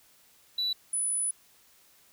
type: tone pair in turn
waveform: sine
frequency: 3951 / 9956 Hz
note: B7 / D#9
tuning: 0 / 0 cents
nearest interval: octave + major third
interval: 1600 cents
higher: second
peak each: -25 dBFS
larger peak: neither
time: 0.58-0.73 / 0.93-1.31 s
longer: second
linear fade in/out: 5 ms
effects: tanh soft clip ceiling -24 dBFS + white hiss -61 dBFS RMS until 2.12 s